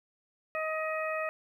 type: harmonic tone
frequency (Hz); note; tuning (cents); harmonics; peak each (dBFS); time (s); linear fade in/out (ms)
630; D#5; +21; 1 / 2 / 3 / 4; -33 / -36 / -38 / -39; 0.55-1.29; 0
effects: 11-bit